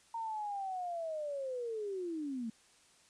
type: linear sweep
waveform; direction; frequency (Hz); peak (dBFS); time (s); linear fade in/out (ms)
sine; down; 926 to 217.6; -36; 0.14-2.5; 5
effects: white hiss -65 dBFS RMS until 3.09 s + resampled to 22050 Hz